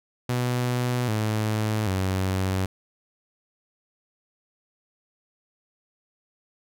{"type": "tone with pitch steps", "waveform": "sawtooth", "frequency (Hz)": [123.47, 108.11, 94.66], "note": ["B2", "A2", "F#2"], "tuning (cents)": [0, -30, 40], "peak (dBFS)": -19, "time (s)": [0.29, 2.66], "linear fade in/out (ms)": 5, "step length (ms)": 790, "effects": []}